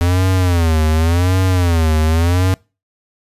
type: tone with vibrato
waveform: square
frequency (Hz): 85.5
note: F2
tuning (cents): -36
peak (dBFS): -12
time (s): 0.01-2.54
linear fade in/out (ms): 0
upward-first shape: sine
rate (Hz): 0.89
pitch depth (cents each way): 160
effects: noise-tail reverb RT60 0.3 s tail -25 dB re dry + resampled to 32000 Hz